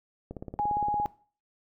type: click train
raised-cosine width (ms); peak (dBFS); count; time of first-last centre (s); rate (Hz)
2; -24; 14; 0.31-1.057; 17.4
type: tone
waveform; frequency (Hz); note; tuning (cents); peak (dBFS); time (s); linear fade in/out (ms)
sine; 830.6; G#5; 0; -25; 0.59-1.06; 0
effects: noise-tail reverb RT60 0.4 s tail -19 dB re dry